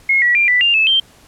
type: tone with pitch steps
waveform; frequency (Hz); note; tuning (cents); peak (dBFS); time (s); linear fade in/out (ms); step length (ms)
sine; 2161 / 1935 / 2384 / 1978 / 2797 / 2612 / 3143; C#7 / B6 / D7 / B6 / F7 / E7 / G7; -45 / -36 / +25 / +2 / +2 / -17 / +4; -10; 0.09-1; 5; 130
effects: pink hiss -47 dBFS RMS until 1.27 s + low-pass 12000 Hz 12 dB/octave